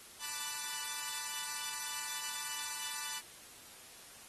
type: chord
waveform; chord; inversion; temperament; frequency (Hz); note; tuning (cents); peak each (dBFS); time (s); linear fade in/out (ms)
5% pulse; B minor seventh; third; equal; 880 / 987.8 / 1174.7 / 1480; A5 / B5 / D6 / F#6; 0 / 0 / 0 / 0; -33; 0.19-3.22; 50
effects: white hiss -54 dBFS RMS until 4.28 s + AAC 32 kbps